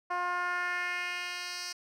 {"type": "tone with band-pass filter sweep", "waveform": "10% pulse", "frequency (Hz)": 355.7, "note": "F4", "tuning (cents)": 32, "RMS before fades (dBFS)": -34, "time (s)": [0.1, 1.73], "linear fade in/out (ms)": 10, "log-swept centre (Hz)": [920, 5100], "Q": 1.9, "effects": []}